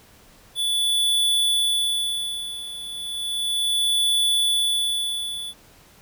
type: tone with tremolo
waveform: square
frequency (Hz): 3456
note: A7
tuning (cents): -32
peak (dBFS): -18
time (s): 0.55-5.54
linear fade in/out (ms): 50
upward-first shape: sine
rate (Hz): 0.34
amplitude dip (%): 80
effects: pink hiss -52 dBFS RMS until 6.01 s